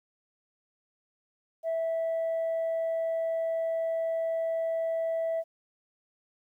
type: tone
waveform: sine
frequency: 656 Hz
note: E5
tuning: 9 cents flat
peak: -25 dBFS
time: 1.63-5.44 s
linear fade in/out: 50 ms
effects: tanh soft clip ceiling -25 dBFS + 11-bit